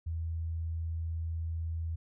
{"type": "tone", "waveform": "sine", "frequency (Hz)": 82, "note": "E2", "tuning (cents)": -9, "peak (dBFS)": -32, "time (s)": [0.06, 1.96], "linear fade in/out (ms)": 10, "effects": []}